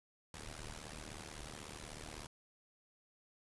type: noise with amplitude modulation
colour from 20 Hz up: pink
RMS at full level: -45 dBFS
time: 0.34-2.27 s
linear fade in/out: 2 ms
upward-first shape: sine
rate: 76.2 Hz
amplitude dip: 90%
effects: resampled to 24000 Hz